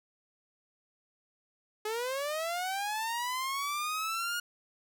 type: linear sweep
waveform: sawtooth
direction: up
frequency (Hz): 420 to 1439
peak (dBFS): -28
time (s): 1.85-4.4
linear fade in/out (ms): 5
effects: none